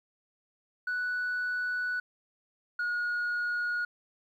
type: tone pair in turn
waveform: sine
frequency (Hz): 1480 / 1444.5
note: F#6 / F#6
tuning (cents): 0 / -42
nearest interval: unison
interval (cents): 42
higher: first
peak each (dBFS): -27 / -26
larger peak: second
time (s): 0.87-2 / 2.79-3.85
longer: first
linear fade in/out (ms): 5
effects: tanh soft clip ceiling -27 dBFS + 11-bit